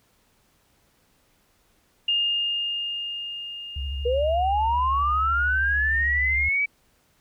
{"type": "tone with exponential decay", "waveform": "sine", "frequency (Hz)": 2825, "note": "F7", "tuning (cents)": 19, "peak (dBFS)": -19, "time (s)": [2.08, 6.36], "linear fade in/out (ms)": 5, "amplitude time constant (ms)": 930}
{"type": "tone with vibrato", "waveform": "sine", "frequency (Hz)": 69.3, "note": "C#2", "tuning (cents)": 0, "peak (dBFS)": -27, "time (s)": [3.76, 6.49], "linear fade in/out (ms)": 5, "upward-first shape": "square", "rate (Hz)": 13, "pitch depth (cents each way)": 85}
{"type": "linear sweep", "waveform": "sine", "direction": "up", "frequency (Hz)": [467.9, 2306], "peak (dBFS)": -20, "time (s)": [4.05, 6.66], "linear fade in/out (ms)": 10}
{"effects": ["pink hiss -64 dBFS RMS until 7.2 s"]}